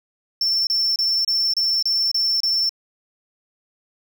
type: tone bursts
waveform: triangle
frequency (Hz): 5390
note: E8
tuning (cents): +38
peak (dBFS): -16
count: 8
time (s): 0.41-2.693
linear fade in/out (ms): 2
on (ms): 260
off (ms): 29
effects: none